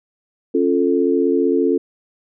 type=chord; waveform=sine; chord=Db augmented; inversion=none; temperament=equal with one note detuned; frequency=273.8 / 349.2 / 440 Hz; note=Db4 / F4 / A4; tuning=-21 / 0 / 0 cents; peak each=-18 dBFS; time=0.54-1.78 s; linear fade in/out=10 ms; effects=none